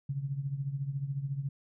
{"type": "tone with tremolo", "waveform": "sine", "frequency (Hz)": 138.59, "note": "C#3", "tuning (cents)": 0, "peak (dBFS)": -28, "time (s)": [0.09, 1.49], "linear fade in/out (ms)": 5, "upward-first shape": "triangle", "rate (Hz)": 14, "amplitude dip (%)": 80, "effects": []}